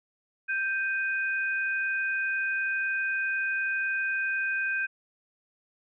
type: tone pair together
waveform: sine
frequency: 1568 / 2489 Hz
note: G6 / D#7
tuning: 0 / 0 cents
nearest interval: minor sixth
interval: 800 cents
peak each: -27 / -32 dBFS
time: 0.48-4.87 s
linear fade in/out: 20 ms
effects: none